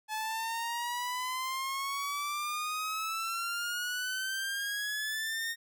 sawtooth exponential sweep, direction up, 858 to 1850 Hz, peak -29 dBFS, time 0.08-5.56 s, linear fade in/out 50 ms, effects none

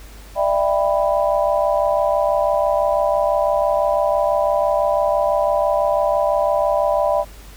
sine chord, E minor seventh, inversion third, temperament just, 593.3 / 659.3 / 791.1 / 988.9 Hz, D5 / E5 / G5 / B5, +18 / 0 / +16 / +2 cents, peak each -18 / -20 / -23 / -23 dBFS, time 0.35-7.25 s, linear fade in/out 50 ms, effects added 50 Hz sine -38 dBFS peak until 7.56 s + pink hiss -44 dBFS RMS until 7.56 s

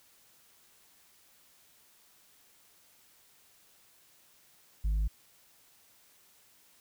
sine tone with tanh clipping, 52 Hz, G#1, 3 cents sharp, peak -27 dBFS, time 4.84-5.08 s, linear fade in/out 10 ms, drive 3 dB, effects white hiss -63 dBFS RMS until 6.8 s

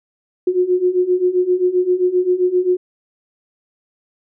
sine beating tone pair, 358.2 / 365.8 Hz, F4 / F#4, +44 / -20 cents, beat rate 7.6 Hz, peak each -18 / -15 dBFS, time 0.47-2.77 s, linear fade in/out 5 ms, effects none

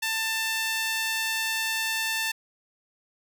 sawtooth tone with high-pass filter, 890 Hz, A5, 20 cents sharp, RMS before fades -28 dBFS, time 0.02-2.32 s, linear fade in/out 10 ms, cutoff 2000 Hz, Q 1.2, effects none

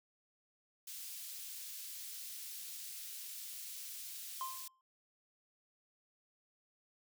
white high-pass noise, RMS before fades -47 dBFS, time 0.87-4.68 s, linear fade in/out 5 ms, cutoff 3200 Hz, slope 12 dB/octave
triangle tone with exponential decay, 1046.5 Hz, C6, in tune, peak -34 dBFS, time 4.41-4.81 s, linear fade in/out 1 ms, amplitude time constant 85 ms
effects none

